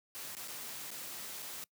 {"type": "noise with dropouts", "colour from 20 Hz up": "white", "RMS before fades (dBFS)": -44, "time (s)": [0.15, 1.64], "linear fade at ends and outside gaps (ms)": 0, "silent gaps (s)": [[0.351, 0.368], [0.476, 0.482], [0.905, 0.914], [1.422, 1.426]], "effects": ["noise-tail reverb RT60 0.1 s tail -23 dB re dry", "high-pass 100 Hz 12 dB/octave"]}